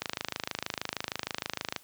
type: click train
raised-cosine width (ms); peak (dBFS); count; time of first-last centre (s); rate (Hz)
0.2; -13; 47; 0.02-1.762; 26.4
effects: white hiss -58 dBFS RMS until 1.83 s + high-pass 80 Hz 12 dB/octave